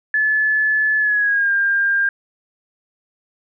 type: tone with pitch glide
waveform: sine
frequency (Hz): 1726 to 1601.1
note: A6 to G6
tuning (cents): -34 to +36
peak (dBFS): -14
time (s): 0.14-2.09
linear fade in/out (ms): 2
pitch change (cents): -130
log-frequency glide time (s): 0.98-1.52
effects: none